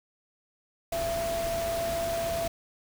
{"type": "tone in noise", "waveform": "sine", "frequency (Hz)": 671, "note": "E5", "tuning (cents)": 31, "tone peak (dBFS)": -28, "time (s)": [0.92, 2.48], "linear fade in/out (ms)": 5, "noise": "pink", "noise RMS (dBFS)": -36, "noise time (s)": [0.92, 2.48], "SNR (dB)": 5, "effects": []}